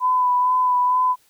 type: tone with vibrato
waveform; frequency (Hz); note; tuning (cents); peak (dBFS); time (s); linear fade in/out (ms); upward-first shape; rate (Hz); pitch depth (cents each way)
sine; 1000; B5; +21; -15; 0-1.16; 50; sine; 2.2; 20
effects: white hiss -59 dBFS RMS until 1.29 s